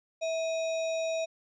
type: tone with sample-and-hold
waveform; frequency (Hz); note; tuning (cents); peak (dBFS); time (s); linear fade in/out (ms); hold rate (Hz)
sine; 650; E5; -24; -28; 0.21-1.26; 20; 3150
effects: resampled to 16000 Hz